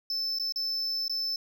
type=tone with dropouts; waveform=triangle; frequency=5274 Hz; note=E8; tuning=in tune; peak=-27 dBFS; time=0.1-1.36 s; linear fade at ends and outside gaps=2 ms; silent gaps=0.387-0.397 / 0.523-0.559 / 1.081-1.096 s; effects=none